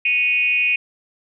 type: tone with frequency modulation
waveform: sine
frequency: 2489 Hz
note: D#7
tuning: in tune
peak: -15 dBFS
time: 0.05-0.76 s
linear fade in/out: 5 ms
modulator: 279 Hz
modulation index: 0.63
effects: none